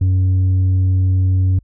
sine tone with tanh clipping, 93.2 Hz, F#2, 13 cents sharp, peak -12 dBFS, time 0.01-1.59 s, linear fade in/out 5 ms, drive 3 dB, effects added 50 Hz sine -47 dBFS peak until 1.63 s

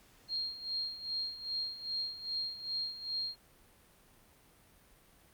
sine tone with tremolo, 4226 Hz, C8, 16 cents sharp, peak -32 dBFS, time 0.28-3.36 s, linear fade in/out 50 ms, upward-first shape sine, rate 2.5 Hz, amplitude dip 75%, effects pink hiss -63 dBFS RMS until 5.33 s + Opus 48 kbps

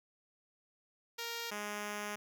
5% pulse tone pair in turn, 466.2 / 207.7 Hz, A#4 / G#3, 0 / 0 cents, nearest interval octave + major second, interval 1400 cents, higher first, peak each -27 dBFS, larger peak neither, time 1.18-1.51 / 1.51-2.16 s, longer second, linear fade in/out 10 ms, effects none

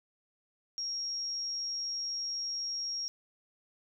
sine tone, 5588 Hz, F8, in tune, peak -33 dBFS, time 0.78-3.08 s, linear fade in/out 0 ms, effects none

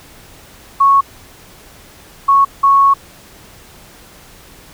sine tone bursts at uneven times, 1105 Hz, C#6, 6 cents flat, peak -6 dBFS, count 3, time 0.8-1.01 / 2.28-2.45 / 2.63-2.94 s, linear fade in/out 10 ms, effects pink hiss -41 dBFS RMS until 4.73 s

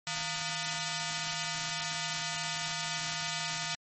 5% pulse ring-modulated tone, 538 Hz, C5, 48 cents sharp, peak -18 dBFS, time 0.07-3.75 s, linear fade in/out 2 ms, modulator 380 Hz, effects MP3 32 kbps

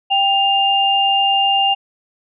sine tone pair together, 787 / 2805 Hz, G5 / F7, +7 / +7 cents, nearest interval octave + minor seventh, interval 2200 cents, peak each -15 dBFS, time 0.1-1.75 s, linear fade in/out 20 ms, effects none

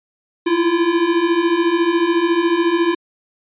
square beating tone pair, 329.6 / 343.6 Hz, E4 / F4, 0 / -28 cents, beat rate 14 Hz, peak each -20 / -16 dBFS, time 0.46-2.95 s, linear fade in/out 10 ms, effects resampled to 8000 Hz

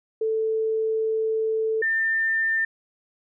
sine tone pair in turn, 441.4 / 1796.5 Hz, A4 / A6, +5 / +36 cents, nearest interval 2 octaves, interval 2431 cents, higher second, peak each -21 / -20 dBFS, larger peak second, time 0.21-1.82 / 1.82-2.65 s, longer first, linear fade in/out 5 ms, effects none

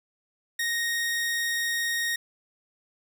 sawtooth tone, 1864.7 Hz, A#6, in tune, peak -22 dBFS, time 0.59-2.16 s, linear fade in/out 5 ms, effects none

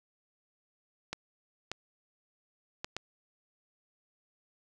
clicks, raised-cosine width 0.2 ms, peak -18 dBFS, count 4, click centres 1.13 / 1.716 / 2.845 / 2.966 s, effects none

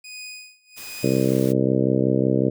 20% pulse tone with tremolo, 2489 Hz, D#7, in tune, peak -29 dBFS, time 0.04-1.44 s, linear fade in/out 5 ms, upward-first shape sine, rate 1.3 Hz, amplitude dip 95%
white noise, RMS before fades -39 dBFS, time 0.76-1.53 s, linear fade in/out 20 ms
harmonic tone, 65.41 Hz, C2, in tune, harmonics 2 / 3 / 4 / 5 / 6 / 7 / 8 / 9, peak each -24 / -24 / -24 / -24 / -27 / -25 / -29 / -30 dBFS, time 1.03-2.5 s, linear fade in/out 10 ms
effects none

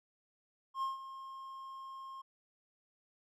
triangle tone with ADSR envelope, 1069 Hz, C6, 37 cents sharp, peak -30 dBFS, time 0.74-2.22 s, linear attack 83 ms, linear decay 150 ms, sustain -13 dB, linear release 11 ms, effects none

